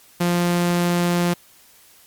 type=tone; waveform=sawtooth; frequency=174.61 Hz; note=F3; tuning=in tune; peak=-13 dBFS; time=0.2-1.34 s; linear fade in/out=10 ms; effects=white hiss -51 dBFS RMS until 2.06 s + MP3 96 kbps